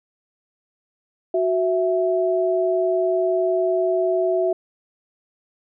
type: tone pair together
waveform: sine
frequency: 370 / 659.3 Hz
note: F#4 / E5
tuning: 0 / 0 cents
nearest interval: minor seventh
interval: 1000 cents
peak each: -20 dBFS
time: 1.34-4.53 s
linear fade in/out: 5 ms
effects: none